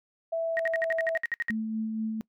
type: tone with pitch glide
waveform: sine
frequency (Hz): 659.3 to 655.1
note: E5 to E5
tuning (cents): 0 to -11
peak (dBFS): -26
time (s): 0.32-1.18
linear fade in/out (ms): 10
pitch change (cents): -11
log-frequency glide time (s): 0.43-0.94
type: tone bursts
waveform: sine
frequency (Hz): 1878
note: A#6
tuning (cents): +12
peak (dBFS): -26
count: 12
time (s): 0.57-1.506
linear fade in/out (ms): 0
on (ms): 23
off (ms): 60
type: tone with tremolo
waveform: sine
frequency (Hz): 220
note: A3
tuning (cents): 0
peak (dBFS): -27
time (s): 1.5-2.21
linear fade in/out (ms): 0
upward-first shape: sine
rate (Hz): 4.2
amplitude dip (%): 30
effects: noise-tail reverb RT60 0.1 s tail -23 dB re dry